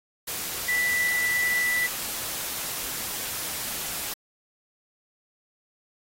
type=tone in noise; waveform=sine; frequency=1975.5 Hz; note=B6; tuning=in tune; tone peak=-22 dBFS; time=0.68-1.87 s; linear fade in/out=10 ms; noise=white; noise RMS=-32 dBFS; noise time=0.27-4.14 s; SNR=+7 dB; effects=AAC 48 kbps